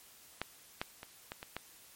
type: clicks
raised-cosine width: 0.3 ms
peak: -18 / -18 / -28 / -24 / -27 / -21 dBFS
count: 6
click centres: 0.416 / 0.815 / 1.031 / 1.319 / 1.429 / 1.566 s
effects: white hiss -58 dBFS RMS until 1.95 s + MP3 64 kbps